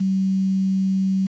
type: tone with quantisation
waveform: sine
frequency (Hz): 191.2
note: G3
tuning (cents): -43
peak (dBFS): -17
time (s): 0-1.27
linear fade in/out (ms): 10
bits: 7
effects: resampled to 16000 Hz